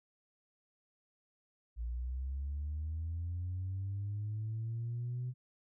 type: linear sweep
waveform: sine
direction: up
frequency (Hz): 56.5 to 126.4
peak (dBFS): -34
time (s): 1.76-5.34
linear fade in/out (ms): 50
effects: tanh soft clip ceiling -32 dBFS